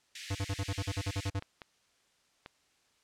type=high-pass noise; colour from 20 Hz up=pink; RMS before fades=-43 dBFS; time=0.15-1.3 s; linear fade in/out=5 ms; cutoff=1800 Hz; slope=48 dB/octave
type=tone bursts; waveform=square; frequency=98 Hz; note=G2; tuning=in tune; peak=-31 dBFS; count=12; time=0.3-1.397 s; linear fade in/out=10 ms; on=52 ms; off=43 ms
type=clicks; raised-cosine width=0.3 ms; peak=-28 dBFS; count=3; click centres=1.424 / 1.618 / 2.461 s
effects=white hiss -70 dBFS RMS until 3.03 s + low-pass 7000 Hz 12 dB/octave